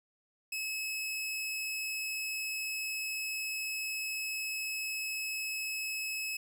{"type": "tone", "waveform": "sawtooth", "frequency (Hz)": 2582, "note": "E7", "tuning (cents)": -37, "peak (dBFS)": -31, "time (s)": [0.52, 6.37], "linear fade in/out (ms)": 5, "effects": []}